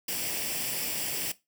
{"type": "noise with comb filter", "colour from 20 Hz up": "white", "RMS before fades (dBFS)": -32, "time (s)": [0.08, 1.32], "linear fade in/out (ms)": 5, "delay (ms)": 0.38, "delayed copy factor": 0.6, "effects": ["noise-tail reverb RT60 0.2 s tail -17 dB re dry", "high-pass 100 Hz 12 dB/octave"]}